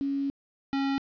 sine / square tone pair in turn, 277.6 / 274.1 Hz, C#4 / C#4, +3 / -19 cents, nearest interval unison, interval 22 cents, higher first, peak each -26 dBFS, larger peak neither, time 0.01-0.3 / 0.73-0.98 s, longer first, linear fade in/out 0 ms, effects resampled to 11025 Hz + 9-bit

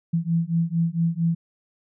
sine beating tone pair, 164.81 / 169.21 Hz, E3 / E3, 0 / +46 cents, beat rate 4.4 Hz, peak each -23 dBFS, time 0.13-1.35 s, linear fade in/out 10 ms, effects none

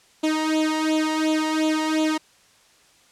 sawtooth tone with flanger, 312.4 Hz, D#4, 7 cents sharp, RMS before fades -22 dBFS, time 0.23-2.18 s, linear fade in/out 10 ms, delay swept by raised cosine 0.28 to 1.06 ms, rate 2.8 Hz, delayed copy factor +0.9, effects white hiss -56 dBFS RMS until 3.11 s + low-pass 8000 Hz 12 dB/octave

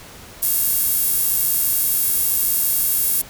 sawtooth tone with high-pass filter, 551 Hz, C#5, 11 cents flat, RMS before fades -19 dBFS, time 0.42-3.22 s, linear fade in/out 10 ms, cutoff 12000 Hz, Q 1.3, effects pink hiss -40 dBFS RMS until 3.29 s

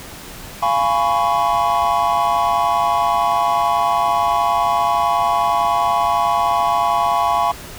triangle chord, C# dominant seventh, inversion first, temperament just, 693 / 831.5 / 997.9 / 1108.7 Hz, E#5 / G#5 / B5 / C#6, -14 / +2 / +18 / 0 cents, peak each -18 dBFS, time 0.62-7.52 s, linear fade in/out 10 ms, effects pink hiss -35 dBFS RMS until 7.78 s

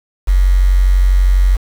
sine tone with quantisation, 46.11 Hz, F#1, 5 cents flat, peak -7 dBFS, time 0.27-1.57 s, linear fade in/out 20 ms, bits 5, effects none

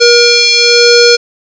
sine tone with frequency modulation, 2382 Hz, D7, 24 cents sharp, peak -3 dBFS, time 0-1.17 s, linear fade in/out 20 ms, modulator 953 Hz, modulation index 3.4, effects none

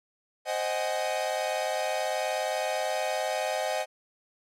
45% pulse chord, Ab dominant seventh, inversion first, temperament equal with one note detuned, 523.3 / 622.3 / 750.3 / 830.6 Hz, C5 / Eb5 / Gb5 / Ab5, 0 / 0 / +24 / 0 cents, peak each -34 / -31 / -33 / -36 dBFS, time 0.45-3.86 s, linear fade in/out 50 ms, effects low-pass 11000 Hz 12 dB/octave

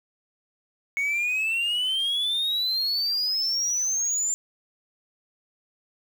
sine exponential sweep, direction up, 2207 to 7280 Hz, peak -20 dBFS, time 0.97-4.34 s, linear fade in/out 0 ms, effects tanh soft clip ceiling -22 dBFS + 8-bit

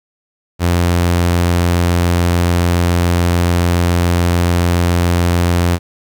sawtooth tone, 87 Hz, F2, 6 cents flat, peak -7 dBFS, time 0.59-5.79 s, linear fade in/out 50 ms, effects 8-bit

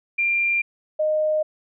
sine tone pair in turn, 2384 / 616.7 Hz, D7 / D#5, +25 / -16 cents, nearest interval octave + major seventh, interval 2341 cents, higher first, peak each -18 dBFS, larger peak neither, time 0.18-0.62 / 0.99-1.43 s, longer neither, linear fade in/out 10 ms, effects none

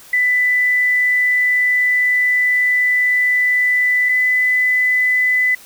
sine tone pair in turn, 1991 / 2003 Hz, B6 / B6, +14 / +24 cents, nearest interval unison, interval 10 cents, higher second, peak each -12 / -12 dBFS, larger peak neither, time 0.13-4.09 / 4.09-5.55 s, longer first, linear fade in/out 5 ms, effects white hiss -42 dBFS RMS until 5.65 s

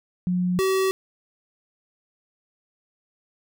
sine / square tone pair in turn, 180 / 381.4 Hz, F#3 / G4, -47 / -47 cents, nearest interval octave + minor second, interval 1300 cents, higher second, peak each -20 dBFS, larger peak neither, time 0.27-0.59 / 0.59-0.91 s, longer neither, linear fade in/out 0 ms, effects none

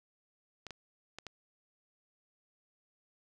clicks, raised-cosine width 0.2 ms, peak -26 dBFS, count 4, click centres 0.667 / 0.707 / 1.186 / 1.267 s, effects none

